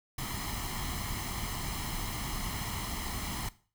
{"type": "noise with comb filter", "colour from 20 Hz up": "pink", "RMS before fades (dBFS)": -36, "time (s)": [0.18, 3.49], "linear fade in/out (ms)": 5, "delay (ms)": 0.97, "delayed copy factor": 0.65, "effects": ["noise-tail reverb RT60 0.4 s tail -18 dB re dry"]}